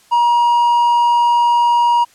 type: tone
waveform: triangle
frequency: 952 Hz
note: A#5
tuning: 36 cents sharp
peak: -8 dBFS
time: 0.11-2.05 s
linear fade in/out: 20 ms
effects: white hiss -50 dBFS RMS until 2.14 s + low-pass 10000 Hz 12 dB/octave